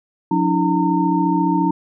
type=tone cluster; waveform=sine; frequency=179 / 287.3 / 321.8 / 914 Hz; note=F3 / D4 / E4 / A#5; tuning=+43 / -38 / -42 / -34 cents; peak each=-20 dBFS; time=0.31-1.71 s; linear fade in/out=5 ms; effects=none